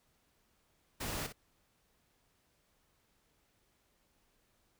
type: noise with echo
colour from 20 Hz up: pink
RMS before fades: -39 dBFS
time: 1-1.27 s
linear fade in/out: 10 ms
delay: 57 ms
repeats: 1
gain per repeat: -10 dB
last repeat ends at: 1.327 s
effects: pink hiss -74 dBFS RMS until 4.79 s